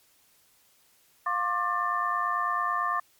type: tone cluster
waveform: sine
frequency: 706 / 1073 / 1182 / 1780 Hz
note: F5 / C6 / D6 / A6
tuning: +19 / +43 / +11 / +20 cents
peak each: -35 / -29 / -28 / -33 dBFS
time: 1.26-3 s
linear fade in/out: 5 ms
effects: white hiss -63 dBFS RMS until 3.19 s + MP3 96 kbps